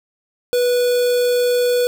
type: tone with quantisation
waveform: triangle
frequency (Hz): 490.3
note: B4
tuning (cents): -13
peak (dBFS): -12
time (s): 0.53-1.87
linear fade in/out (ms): 0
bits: 4
effects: none